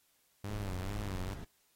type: tone with vibrato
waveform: sawtooth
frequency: 98 Hz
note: G2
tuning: in tune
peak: -34 dBFS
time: 0.44-1.34 s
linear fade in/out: 0 ms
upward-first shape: sine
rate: 2.3 Hz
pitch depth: 130 cents each way
type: noise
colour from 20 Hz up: brown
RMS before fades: -42 dBFS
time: 0.48-1.45 s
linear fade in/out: 10 ms
effects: white hiss -72 dBFS RMS until 1.75 s + AAC 48 kbps